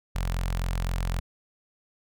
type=tone with notch filter; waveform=sawtooth; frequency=43.82 Hz; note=F1; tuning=7 cents sharp; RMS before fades=-28 dBFS; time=0.15-1.2 s; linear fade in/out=10 ms; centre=330 Hz; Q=0.68; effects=none